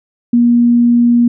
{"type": "tone", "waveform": "sine", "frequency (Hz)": 238.5, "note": "A#3", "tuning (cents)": 40, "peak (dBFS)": -6, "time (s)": [0.33, 1.28], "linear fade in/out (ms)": 5, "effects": []}